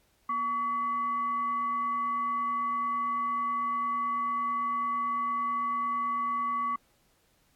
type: tone with frequency modulation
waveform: sine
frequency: 1134 Hz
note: C#6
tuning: 39 cents sharp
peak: -27 dBFS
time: 0.29-6.76 s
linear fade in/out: 5 ms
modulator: 891 Hz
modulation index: 0.31
effects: pink hiss -68 dBFS RMS until 7.55 s + AAC 64 kbps